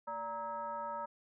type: tone with frequency modulation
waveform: sine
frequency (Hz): 935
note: A#5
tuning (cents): +5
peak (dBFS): -37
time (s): 0.07-1.06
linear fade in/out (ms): 10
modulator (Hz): 354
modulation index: 1
effects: none